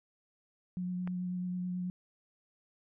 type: tone with vibrato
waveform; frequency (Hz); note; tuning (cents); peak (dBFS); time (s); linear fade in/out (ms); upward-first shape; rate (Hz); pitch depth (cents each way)
sine; 180.5; F#3; -43; -33; 0.77-1.9; 0; triangle; 9.2; 16
type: click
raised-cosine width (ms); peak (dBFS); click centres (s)
0.5; -29; 1.075
effects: none